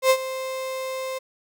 35% pulse tone with ADSR envelope, 523.3 Hz, C5, in tune, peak -11 dBFS, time 0.02-1.19 s, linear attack 81 ms, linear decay 66 ms, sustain -15 dB, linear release 14 ms, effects none

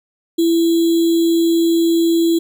sine tone with sample-and-hold, 333.5 Hz, E4, 20 cents sharp, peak -11 dBFS, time 0.38-2.39 s, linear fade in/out 10 ms, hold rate 3675 Hz, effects none

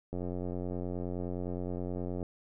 click train, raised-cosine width 2 ms, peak -24 dBFS, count 189, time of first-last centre 0.13-2.228 s, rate 89.6 Hz, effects none

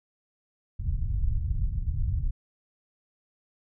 pink low-pass noise, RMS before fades -27 dBFS, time 0.79-2.31 s, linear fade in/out 10 ms, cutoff 110 Hz, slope 24 dB/octave, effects none

